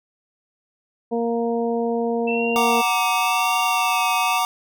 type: harmonic tone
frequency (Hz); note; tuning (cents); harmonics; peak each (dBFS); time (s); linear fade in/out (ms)
233.1; A#3; 0; 1 / 2 / 3 / 4; -24 / -22 / -28 / -34; 1.11-2.82; 20
type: tone with vibrato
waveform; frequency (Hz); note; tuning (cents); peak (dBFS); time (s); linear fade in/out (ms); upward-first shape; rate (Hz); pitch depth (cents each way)
sine; 2656; E7; +12; -25; 2.27-4.39; 10; sine; 0.94; 72
type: chord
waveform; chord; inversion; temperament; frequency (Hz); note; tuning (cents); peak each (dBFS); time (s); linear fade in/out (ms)
square; Gb augmented; none; equal; 740 / 932.3 / 1174.7; Gb5 / Bb5 / D6; 0 / 0 / 0; -24; 2.56-4.45; 0
effects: none